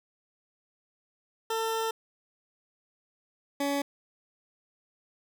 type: tone pair in turn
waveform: 20% pulse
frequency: 448.4 / 282.1 Hz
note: A4 / C#4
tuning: +33 / +30 cents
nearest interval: minor sixth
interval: 803 cents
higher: first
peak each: -23 / -22 dBFS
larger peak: second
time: 1.5-1.91 / 3.6-3.82 s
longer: first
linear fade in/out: 5 ms
effects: none